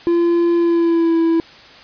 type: tone with pitch glide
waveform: triangle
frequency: 342.1 to 330.1 Hz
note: F4 to E4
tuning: -36 to +2 cents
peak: -10 dBFS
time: 0.07-1.4 s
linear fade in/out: 0 ms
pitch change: -62 cents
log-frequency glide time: 0.56-1.17 s
effects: white hiss -41 dBFS RMS until 1.83 s + resampled to 11025 Hz